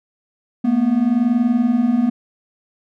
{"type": "tone pair together", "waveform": "triangle", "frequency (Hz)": [222.9, 243.6], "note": ["A3", "B3"], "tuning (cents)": [23, -24], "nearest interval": "major second", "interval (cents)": 153, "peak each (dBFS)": [-17, -13], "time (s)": [0.64, 2.1], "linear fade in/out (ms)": 10, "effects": []}